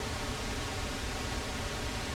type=noise with comb filter; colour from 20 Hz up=pink; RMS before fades=-35 dBFS; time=0-2.14 s; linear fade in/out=2 ms; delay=5.9 ms; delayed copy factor=-0.65; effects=low-pass 7000 Hz 12 dB/octave